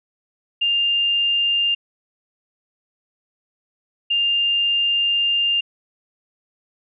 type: tone bursts at uneven times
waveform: sine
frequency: 2802 Hz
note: F7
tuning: 5 cents sharp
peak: -16 dBFS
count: 2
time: 0.61-1.75 / 4.1-5.61 s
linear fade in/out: 10 ms
effects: none